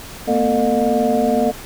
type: tone cluster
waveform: sine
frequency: 226.4 / 248 / 448.8 / 610 / 714 Hz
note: A3 / B3 / A4 / D#5 / F5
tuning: +50 / +7 / +34 / -34 / +38 cents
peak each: -20 dBFS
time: 0.27-1.52 s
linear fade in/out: 20 ms
effects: tanh soft clip ceiling -3 dBFS + pink hiss -35 dBFS RMS until 1.65 s